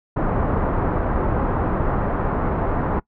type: low-pass noise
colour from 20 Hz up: pink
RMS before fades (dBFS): -21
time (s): 0.16-3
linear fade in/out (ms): 10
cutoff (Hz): 1300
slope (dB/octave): 24
effects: noise-tail reverb RT60 0.1 s tail -22 dB re dry